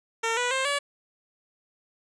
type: tone with pitch steps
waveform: 10% pulse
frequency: 455 / 490.5 / 528.7 / 570 Hz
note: A#4 / B4 / C5 / C#5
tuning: -42 / -12 / +18 / +48 cents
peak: -16 dBFS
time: 0.23-0.79 s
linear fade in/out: 10 ms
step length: 140 ms
effects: resampled to 22050 Hz